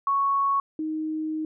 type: tone pair in turn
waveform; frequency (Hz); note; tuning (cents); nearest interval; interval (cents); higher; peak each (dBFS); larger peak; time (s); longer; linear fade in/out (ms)
sine; 1108.7 / 312.4; C#6 / D#4; 0 / +7; octave + minor seventh; 2193; first; -20 / -26; first; 0.07-0.6 / 0.79-1.45; second; 2
effects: none